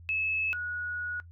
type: tone pair in turn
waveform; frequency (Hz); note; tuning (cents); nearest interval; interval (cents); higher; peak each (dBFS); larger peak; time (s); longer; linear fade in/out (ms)
sine; 2597 / 1457.5; E7 / F#6; -26 / -26; minor seventh; 1000; first; -27 / -32; first; 0.09-0.53 / 0.53-1.2; second; 0
effects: noise-tail reverb RT60 0.1 s tail -17 dB re dry + added 85 Hz sine -47 dBFS peak until 1.31 s